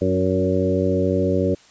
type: harmonic tone with a mistuned harmonic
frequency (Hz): 93.7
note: F#2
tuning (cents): +22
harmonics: 1 / 2 / 3 / 4 / 5 / 6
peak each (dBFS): -24 / -24 / -24 / -24 / -24 / -24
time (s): 0.01-1.55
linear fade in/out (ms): 10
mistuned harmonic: 4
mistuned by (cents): -17
effects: white hiss -51 dBFS RMS until 1.7 s + resampled to 16000 Hz